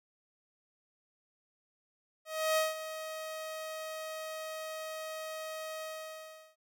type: tone with ADSR envelope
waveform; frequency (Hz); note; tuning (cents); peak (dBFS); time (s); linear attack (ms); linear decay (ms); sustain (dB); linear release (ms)
sawtooth; 631; D#5; +24; -22; 2.25-6.56; 320; 170; -13; 730
effects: none